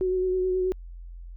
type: tone with vibrato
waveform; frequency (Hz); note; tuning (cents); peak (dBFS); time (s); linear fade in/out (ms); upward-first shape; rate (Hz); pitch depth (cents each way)
sine; 370; F#4; 0; -22; 0.01-0.72; 0; sine; 9.3; 21
effects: added 43 Hz sine -38 dBFS peak until 1.36 s